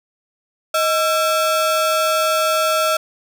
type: ring-modulated tone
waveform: 45% pulse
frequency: 987.8 Hz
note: B5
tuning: in tune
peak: -12 dBFS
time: 0.74-2.97 s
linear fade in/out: 5 ms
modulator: 359 Hz
effects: none